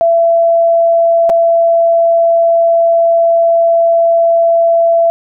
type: tone with dropouts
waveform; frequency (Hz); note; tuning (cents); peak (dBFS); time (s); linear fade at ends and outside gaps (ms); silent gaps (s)
sine; 671; E5; +31; -6; 0.01-5.1; 0; 1.294-1.299
effects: none